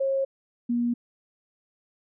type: tone pair in turn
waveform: sine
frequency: 541 / 239 Hz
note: C#5 / A#3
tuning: -42 / +43 cents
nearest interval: octave + major second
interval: 1415 cents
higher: first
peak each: -22 dBFS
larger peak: neither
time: 0-0.25 / 0.69-0.94 s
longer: neither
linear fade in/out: 10 ms
effects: none